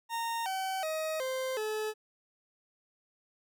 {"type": "tone with pitch steps", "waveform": "40% pulse", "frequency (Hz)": [923, 762.8, 630.4, 521, 430.6], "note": ["A#5", "G5", "D#5", "C5", "A4"], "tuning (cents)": [-17, -47, 23, -7, -37], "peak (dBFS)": -31, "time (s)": [0.09, 1.94], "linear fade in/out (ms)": 50, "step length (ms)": 370, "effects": []}